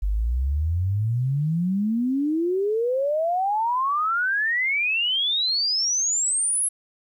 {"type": "exponential sweep", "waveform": "sine", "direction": "up", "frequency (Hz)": [47.33, 11020], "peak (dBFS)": -20, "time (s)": [0.02, 6.69], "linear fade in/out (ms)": 10, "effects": ["10-bit"]}